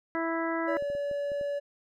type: harmonic tone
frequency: 329.6 Hz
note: E4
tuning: in tune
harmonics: 1 / 2 / 3 / 4 / 5 / 6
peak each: -31 / -34 / -36 / -37 / -38 / -39 dBFS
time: 0.15-0.77 s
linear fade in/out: 0 ms
type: tone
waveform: triangle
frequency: 572 Hz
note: D5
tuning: 46 cents flat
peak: -27 dBFS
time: 0.67-1.6 s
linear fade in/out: 20 ms
type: clicks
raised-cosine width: 2 ms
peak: -32 dBFS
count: 6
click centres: 0.824 / 0.901 / 0.951 / 1.113 / 1.318 / 1.412 s
effects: none